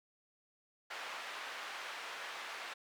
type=band-pass noise; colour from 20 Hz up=white; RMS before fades=-45 dBFS; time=0.9-2.74 s; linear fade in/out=10 ms; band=700 to 2300 Hz; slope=12 dB/octave; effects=none